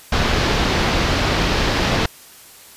pink low-pass noise, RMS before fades -18 dBFS, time 0.12-2.06 s, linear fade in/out 5 ms, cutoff 5100 Hz, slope 24 dB/octave, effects white hiss -43 dBFS RMS until 2.76 s + resampled to 32000 Hz

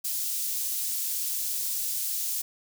white high-pass noise, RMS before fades -30 dBFS, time 0.04-2.42 s, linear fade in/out 10 ms, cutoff 5500 Hz, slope 12 dB/octave, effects none

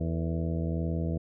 harmonic tone with a mistuned harmonic, 82 Hz, E2, 9 cents flat, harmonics 1 / 2 / 3 / 4 / 5 / 6 / 7 / 8, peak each -31 / -31 / -38 / -38 / -44 / -41 / -46 / -43 dBFS, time 0-1.18 s, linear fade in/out 10 ms, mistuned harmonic 5, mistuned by +99 cents, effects none

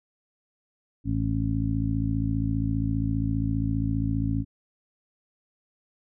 harmonic tone, 55 Hz, A1, in tune, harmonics 1 / 2 / 3 / 4 / 5, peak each -30 / -27 / -33 / -33 / -29 dBFS, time 1.04-4.45 s, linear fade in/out 50 ms, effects none

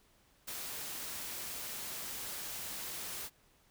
white noise with ADSR envelope, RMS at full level -40 dBFS, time 0.47-3.3 s, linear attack 16 ms, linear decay 9 ms, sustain -2 dB, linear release 48 ms, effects pink hiss -68 dBFS RMS until 3.7 s

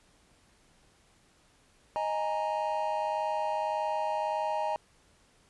triangle chord, D# suspended fourth, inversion none, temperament equal, 622.3 / 830.6 / 932.3 Hz, D#5 / G#5 / A#5, 0 / 0 / 0 cents, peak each -31 dBFS, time 1.96-4.76 s, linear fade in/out 0 ms, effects pink hiss -64 dBFS RMS until 5.49 s + resampled to 24000 Hz

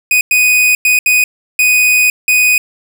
45% pulse tone bursts at uneven times, 2489 Hz, D#7, in tune, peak -7 dBFS, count 6, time 0.11-0.21 / 0.31-0.75 / 0.85-0.99 / 1.06-1.24 / 1.59-2.1 / 2.28-2.58 s, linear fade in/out 2 ms, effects none

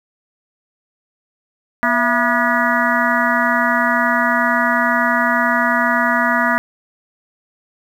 harmonic tone with a mistuned harmonic, 242.1 Hz, B3, 34 cents flat, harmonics 1 / 3 / 4 / 5 / 6 / 7 / 8, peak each -21 / -21 / -21 / -21 / -21 / -21 / -21 dBFS, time 1.83-6.58 s, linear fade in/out 0 ms, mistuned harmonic 3, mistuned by -140 cents, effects 7-bit

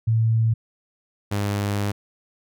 sine / sawtooth tone pair in turn, 112.7 / 101.72 Hz, A2 / G#2, +42 / -35 cents, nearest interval major second, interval 177 cents, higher first, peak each -16 / -18 dBFS, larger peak first, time 0.07-0.54 / 1.31-1.92 s, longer second, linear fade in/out 10 ms, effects none

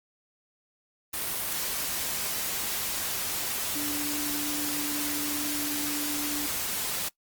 sine tone in noise, 293.7 Hz, D4, in tune, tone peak -33 dBFS, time 3.75-6.47 s, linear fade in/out 10 ms, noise white, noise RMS -31 dBFS, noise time 1.13-7.09 s, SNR -5 dB, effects noise-tail reverb RT60 0.1 s tail -21 dB re dry + Opus 32 kbps

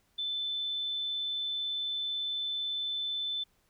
sine tone, 3522 Hz, A7, 1 cent sharp, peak -31 dBFS, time 0.18-3.44 s, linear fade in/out 10 ms, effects pink hiss -71 dBFS RMS until 3.69 s

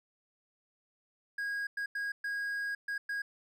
triangle tone bursts at uneven times, 1640 Hz, G#6, 22 cents flat, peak -31 dBFS, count 6, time 1.38-1.67 / 1.77-1.86 / 1.95-2.12 / 2.24-2.75 / 2.88-2.98 / 3.09-3.22 s, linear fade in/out 5 ms, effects none

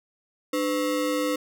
square ring-modulated tone, 402 Hz, G4, 44 cents sharp, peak -21 dBFS, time 0.53-1.36 s, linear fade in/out 5 ms, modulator 103 Hz, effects none

